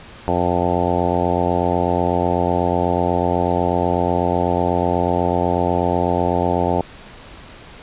harmonic tone, 88.1 Hz, F2, 16 cents sharp, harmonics 1 / 2 / 3 / 4 / 5 / 6 / 7 / 8 / 9 / 10, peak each -25 / -25 / -25 / -25 / -25 / -25 / -25 / -25 / -25 / -25 dBFS, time 0.28-6.81 s, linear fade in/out 0 ms, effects pink hiss -40 dBFS RMS until 7.82 s + resampled to 8000 Hz

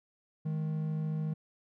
triangle tone pair together, 156.34 / 210 Hz, D#3 / G#3, +9 / +19 cents, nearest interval perfect fourth, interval 510 cents, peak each -29 / -39 dBFS, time 0.45-1.34 s, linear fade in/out 10 ms, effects none

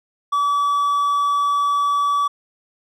triangle tone, 1147 Hz, D6, 41 cents flat, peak -14 dBFS, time 0.32-2.28 s, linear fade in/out 10 ms, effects none

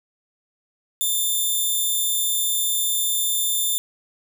5% pulse tone, 3565 Hz, A7, 22 cents sharp, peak -12 dBFS, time 1.01-3.78 s, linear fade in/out 0 ms, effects none

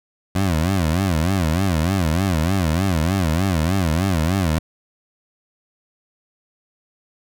20% pulse tone with vibrato, 87.4 Hz, F2, 2 cents sharp, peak -12 dBFS, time 0.35-4.59 s, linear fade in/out 5 ms, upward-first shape sine, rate 3.3 Hz, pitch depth 210 cents each way, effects none

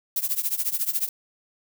violet noise with tremolo, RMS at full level -22 dBFS, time 0.16-1.09 s, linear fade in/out 2 ms, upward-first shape triangle, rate 14 Hz, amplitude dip 95%, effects none

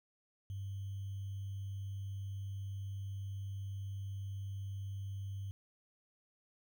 sine tone with sample-and-hold, 98 Hz, G2, in tune, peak -39 dBFS, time 0.5-5.51 s, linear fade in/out 0 ms, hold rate 3150 Hz, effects none

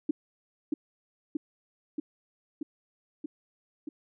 sine tone with echo, 300 Hz, D4, 37 cents sharp, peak -22 dBFS, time 0.09-0.11 s, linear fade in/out 5 ms, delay 630 ms, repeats 6, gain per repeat -2 dB, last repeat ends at 3.89 s, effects none

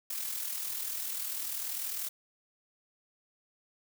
blue noise with amplitude modulation, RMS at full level -34 dBFS, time 0.1-2.09 s, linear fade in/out 5 ms, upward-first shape sine, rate 40.2 Hz, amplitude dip 50%, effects none

